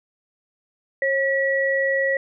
sine tone pair together, 542 / 1931.5 Hz, C#5 / B6, -39 / -39 cents, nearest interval octave + minor seventh, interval 2200 cents, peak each -21 dBFS, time 1.02-2.17 s, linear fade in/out 2 ms, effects none

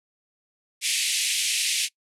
pink band-pass noise, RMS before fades -25 dBFS, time 0.81-1.89 s, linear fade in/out 50 ms, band 2200 to 11000 Hz, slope 48 dB/octave, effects noise-tail reverb RT60 0.1 s tail -23 dB re dry

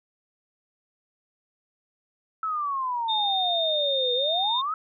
sine exponential two-way sweep, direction down then up, 1319 to 483.5 to 1319 Hz, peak -25 dBFS, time 2.43-4.74 s, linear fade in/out 2 ms, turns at 4.14 s
sine tone, 3648 Hz, A#7, 38 cents flat, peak -24 dBFS, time 3.08-4.62 s, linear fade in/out 20 ms
effects none

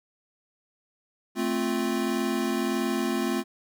square chord, F major, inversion first, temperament equal, 220 / 261.6 / 349.2 Hz, A3 / C4 / F4, 0 / 0 / 0 cents, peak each -30 dBFS, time 1.35-3.44 s, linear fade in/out 50 ms, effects none

